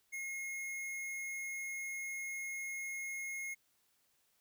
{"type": "tone", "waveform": "square", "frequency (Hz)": 2156, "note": "C#7", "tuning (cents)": -49, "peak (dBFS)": -40, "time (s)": [0.12, 3.55], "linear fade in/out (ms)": 20, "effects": ["white hiss -75 dBFS RMS until 4.4 s"]}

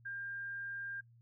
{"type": "tone", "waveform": "sine", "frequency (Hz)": 1600, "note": "G6", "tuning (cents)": 35, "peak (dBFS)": -40, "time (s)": [0.05, 1.01], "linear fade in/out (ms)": 10, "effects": ["noise-tail reverb RT60 0.1 s tail -19 dB re dry", "added 117 Hz sine -60 dBFS peak until 1.21 s"]}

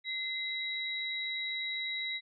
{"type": "tone pair together", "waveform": "sine", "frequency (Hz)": [2060, 3864], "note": ["C7", "B7"], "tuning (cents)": [-28, -39], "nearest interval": "major seventh", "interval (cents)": 1089, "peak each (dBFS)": [-36, -36], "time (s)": [0.04, 2.21], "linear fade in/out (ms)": 50, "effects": []}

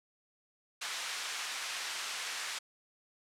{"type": "band-pass noise", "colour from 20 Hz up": "pink", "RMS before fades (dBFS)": -39, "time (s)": [0.81, 2.59], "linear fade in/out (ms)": 10, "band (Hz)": [1400, 7900], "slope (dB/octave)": 12, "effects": ["low-pass 12000 Hz 12 dB/octave"]}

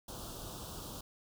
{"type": "band-stop noise", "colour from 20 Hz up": "pink", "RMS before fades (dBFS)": -45, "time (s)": [0.08, 1.01], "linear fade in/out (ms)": 5, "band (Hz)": [1400, 3000], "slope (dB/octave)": 48, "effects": []}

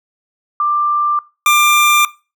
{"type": "tone pair in turn", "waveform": ["sine", "25% pulse"], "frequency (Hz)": [1184, 1190.1], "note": ["D6", "D6"], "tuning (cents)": [14, 23], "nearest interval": "unison", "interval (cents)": 9, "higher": "second", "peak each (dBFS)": [-12, -4], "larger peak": "second", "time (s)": [[0.6, 1.19], [1.46, 2.05]], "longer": "neither", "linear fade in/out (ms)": 2, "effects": ["noise-tail reverb RT60 0.3 s tail -20 dB re dry"]}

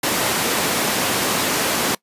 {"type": "high-pass noise", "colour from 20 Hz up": "pink", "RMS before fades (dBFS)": -20, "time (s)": [0.03, 1.95], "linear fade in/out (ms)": 5, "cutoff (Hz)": 220, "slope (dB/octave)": 12, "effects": ["noise-tail reverb RT60 0.1 s tail -23 dB re dry", "resampled to 32000 Hz"]}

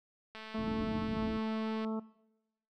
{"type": "click train", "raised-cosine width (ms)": 0.3, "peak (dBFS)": -31, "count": 329, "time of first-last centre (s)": [0.35, 1.848], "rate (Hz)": 219}
{"type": "harmonic tone", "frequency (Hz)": 220, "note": "A3", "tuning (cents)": 0, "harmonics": [1, 2, 3, 4, 5, 6], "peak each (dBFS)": [-35, -41, -45, -47, -49, -51], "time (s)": [0.54, 2], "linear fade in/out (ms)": 10}
{"type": "low-pass noise", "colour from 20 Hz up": "white", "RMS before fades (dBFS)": -41, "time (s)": [0.56, 1.41], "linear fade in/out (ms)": 50, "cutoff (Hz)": 330, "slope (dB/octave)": 96}
{"effects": ["noise-tail reverb RT60 0.9 s tail -21 dB re dry"]}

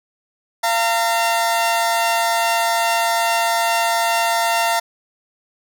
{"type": "tone pair together", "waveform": "sawtooth", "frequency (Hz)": [686.1, 914], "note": ["F5", "A#5"], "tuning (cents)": [-31, -34], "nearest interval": "perfect fourth", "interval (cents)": 497, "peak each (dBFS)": -15, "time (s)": [0.63, 4.8], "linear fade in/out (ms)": 10, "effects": []}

